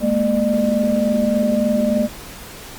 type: tone cluster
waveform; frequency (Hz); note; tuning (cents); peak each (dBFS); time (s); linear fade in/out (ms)
sine; 211.8 / 235.2 / 601; G#3 / A#3 / D5; +34 / +16 / +40; -19; 0-2.09; 50
effects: pink hiss -36 dBFS RMS until 2.78 s + Opus 32 kbps